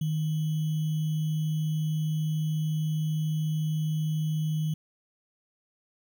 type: tone with sample-and-hold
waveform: sine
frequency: 155.56 Hz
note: D#3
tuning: in tune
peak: -25 dBFS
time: 0.01-4.74 s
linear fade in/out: 5 ms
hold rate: 3150 Hz
effects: none